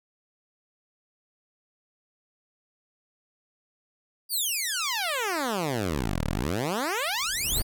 10% pulse exponential two-way sweep, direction down then up, 4905 to 34.59 to 4905 Hz, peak -18 dBFS, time 4.29-7.63 s, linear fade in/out 50 ms, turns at 6.25 s
brown noise with exponential growth, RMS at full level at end -26 dBFS, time 7.06-7.62 s, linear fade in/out 1 ms, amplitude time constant 120 ms
effects none

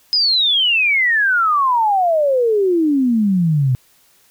sine exponential sweep, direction down, 5100 to 123.47 Hz, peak -12 dBFS, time 0.13-3.75 s, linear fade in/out 0 ms, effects white hiss -54 dBFS RMS until 4.3 s

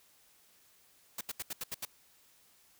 white noise bursts, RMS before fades -38 dBFS, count 7, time 1.18-1.852 s, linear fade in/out 5 ms, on 30 ms, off 77 ms, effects white hiss -65 dBFS RMS until 2.79 s

